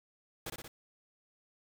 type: noise with echo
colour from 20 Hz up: pink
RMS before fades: -40 dBFS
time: 0.46-0.5 s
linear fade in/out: 5 ms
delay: 60 ms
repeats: 3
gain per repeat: -3 dB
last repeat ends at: 0.68 s
effects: none